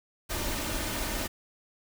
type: noise with comb filter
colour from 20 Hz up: pink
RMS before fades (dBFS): -32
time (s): 0.29-1.28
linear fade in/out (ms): 20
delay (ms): 3.3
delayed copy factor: +0.5
effects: none